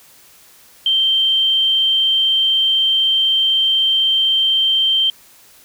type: tone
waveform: sine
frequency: 3136 Hz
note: G7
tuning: in tune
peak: -12 dBFS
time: 0.86-5.1 s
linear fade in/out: 2 ms
effects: white hiss -47 dBFS RMS until 5.64 s